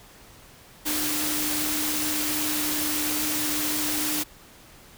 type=tone in noise; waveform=sine; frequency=302.2 Hz; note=D4; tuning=50 cents sharp; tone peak=-31 dBFS; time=0.85-4.24 s; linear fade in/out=20 ms; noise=white; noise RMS=-27 dBFS; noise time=0.85-4.24 s; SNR=-7 dB; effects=pink hiss -50 dBFS RMS until 4.97 s